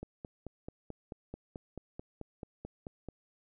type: click train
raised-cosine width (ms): 2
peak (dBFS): -28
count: 15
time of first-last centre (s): 0.03-3.087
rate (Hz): 4.58
effects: none